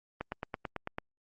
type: click train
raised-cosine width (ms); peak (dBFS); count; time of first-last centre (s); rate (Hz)
0.5; -20; 8; 0.21-0.984; 9.04
effects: Opus 48 kbps